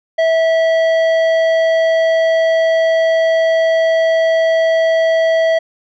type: tone with tanh clipping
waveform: triangle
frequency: 652 Hz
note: E5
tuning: 19 cents flat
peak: -12 dBFS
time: 0.18-5.59 s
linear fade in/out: 10 ms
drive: 15 dB
effects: none